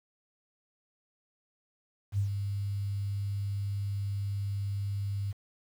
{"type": "tone with ADSR envelope", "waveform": "sine", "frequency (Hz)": 100.1, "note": "G2", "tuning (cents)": 37, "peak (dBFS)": -24, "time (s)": [2.12, 5.33], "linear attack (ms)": 62, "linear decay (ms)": 100, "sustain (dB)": -6, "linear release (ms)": 21, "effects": ["9-bit"]}